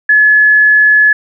sine tone, 1708 Hz, G#6, 48 cents sharp, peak -4 dBFS, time 0.09-1.13 s, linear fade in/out 5 ms, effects none

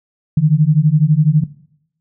sine beating tone pair, 146.83 / 158.83 Hz, D3 / D#3, 0 / +36 cents, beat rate 12 Hz, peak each -12 dBFS, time 0.37-1.44 s, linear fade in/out 5 ms, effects noise-tail reverb RT60 0.7 s tail -18 dB re dry

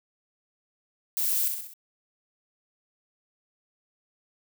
violet noise with echo, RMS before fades -27 dBFS, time 1.17-1.48 s, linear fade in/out 0 ms, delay 64 ms, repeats 4, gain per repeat -5 dB, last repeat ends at 1.736 s, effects none

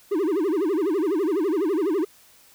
triangle tone with vibrato, 353.5 Hz, F4, 21 cents sharp, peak -18 dBFS, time 0.11-2.05 s, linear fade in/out 10 ms, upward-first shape sine, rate 12 Hz, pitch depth 280 cents each way, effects white hiss -54 dBFS RMS until 2.54 s

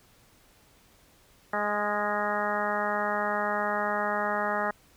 harmonic tone with a mistuned harmonic, 207.7 Hz, G#3, in tune, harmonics 1 / 2 / 3 / 4 / 5 / 6 / 7 / 8 / 9, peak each -37 / -37 / -32 / -32 / -36 / -33 / -37 / -36 / -36 dBFS, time 1.53-4.71 s, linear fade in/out 5 ms, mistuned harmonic 7, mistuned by -19 cents, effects pink hiss -60 dBFS RMS until 4.96 s

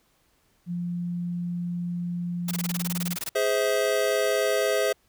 sine tone, 174.61 Hz, F3, in tune, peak -27 dBFS, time 0.66-3.17 s, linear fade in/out 50 ms
white noise bursts, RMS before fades -31 dBFS, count 16, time 2.48-3.292 s, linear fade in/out 5 ms, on 32 ms, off 20 ms
square chord, Ab augmented, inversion none, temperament just, 415.3 / 519.1 / 648.9 Hz, Ab4 / C5 / E5, 0 / -14 / -27 cents, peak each -27 dBFS, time 3.35-4.93 s, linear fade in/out 10 ms
effects pink hiss -66 dBFS RMS until 5.08 s

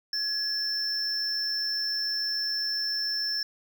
triangle tone pair together, 1686 / 5353 Hz, G#6 / E8, +26 / +26 cents, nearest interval octave + minor sixth, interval 2000 cents, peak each -35 / -26 dBFS, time 0.13-3.43 s, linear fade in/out 2 ms, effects none

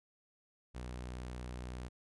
sawtooth tone, 61.74 Hz, B1, in tune, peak -38 dBFS, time 0.74-1.89 s, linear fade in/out 20 ms, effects resampled to 24000 Hz

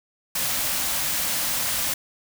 white band-stop noise, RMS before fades -25 dBFS, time 0.35-1.94 s, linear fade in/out 5 ms, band 330 to 480 Hz, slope 96 dB/octave, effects none

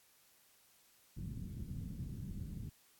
white low-pass noise, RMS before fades -44 dBFS, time 1.16-2.7 s, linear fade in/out 20 ms, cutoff 190 Hz, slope 24 dB/octave, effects white hiss -68 dBFS RMS until 2.99 s + AAC 64 kbps

